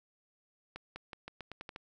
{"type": "accelerating click train", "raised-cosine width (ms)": 0.3, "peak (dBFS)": -27, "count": 9, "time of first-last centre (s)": [0.76, 1.761], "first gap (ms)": 200, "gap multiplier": 0.86, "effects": []}